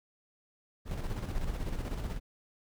brown noise with tremolo, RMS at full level -33 dBFS, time 0.85-2.2 s, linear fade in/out 50 ms, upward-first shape square, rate 16 Hz, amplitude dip 45%, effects none

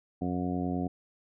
harmonic tone, 89.8 Hz, F2, 49 cents sharp, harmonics 1 / 2 / 3 / 4 / 5 / 6 / 7 / 8, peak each -38 / -33 / -32 / -40 / -43 / -46 / -46 / -39 dBFS, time 0.21-0.88 s, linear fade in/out 10 ms, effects none

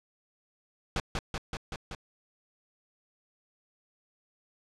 pink noise with echo, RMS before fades -29 dBFS, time 0.96-1 s, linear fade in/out 2 ms, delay 190 ms, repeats 5, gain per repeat -2 dB, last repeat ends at 1.95 s, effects low-pass 5000 Hz 12 dB/octave

